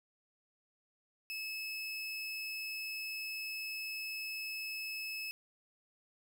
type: tone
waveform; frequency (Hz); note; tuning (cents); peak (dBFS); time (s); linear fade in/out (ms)
30% pulse; 2596; E7; -27; -36; 1.3-5.31; 0
effects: none